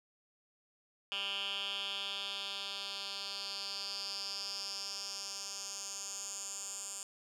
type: tone with band-pass filter sweep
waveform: 10% pulse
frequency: 198.2 Hz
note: G3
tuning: 19 cents sharp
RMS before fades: -41 dBFS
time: 1.12-7.03 s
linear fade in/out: 0 ms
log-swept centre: 3000 to 7600 Hz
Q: 4.6
effects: none